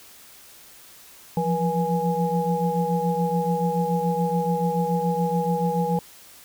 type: tone cluster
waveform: sine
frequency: 169.9 / 176.9 / 482.6 / 831 Hz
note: F3 / F3 / B4 / G#5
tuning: -47 / +23 / -40 / +1 cents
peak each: -26 dBFS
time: 1.37-5.99 s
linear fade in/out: 2 ms
effects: white hiss -48 dBFS RMS until 6.44 s